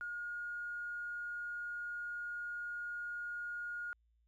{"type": "tone with tanh clipping", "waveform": "triangle", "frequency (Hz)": 1431, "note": "F6", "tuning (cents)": 42, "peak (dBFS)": -39, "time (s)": [0.01, 3.93], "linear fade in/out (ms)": 0, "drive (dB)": 3, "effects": ["added 57 Hz sine -70 dBFS peak until 4.27 s"]}